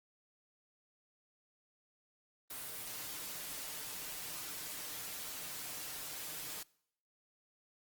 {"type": "noise with comb filter", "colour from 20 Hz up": "white", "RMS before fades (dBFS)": -44, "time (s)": [2.5, 6.63], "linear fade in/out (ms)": 5, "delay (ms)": 6.6, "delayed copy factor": 0.5, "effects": ["noise-tail reverb RT60 0.7 s tail -24 dB re dry", "Opus 32 kbps"]}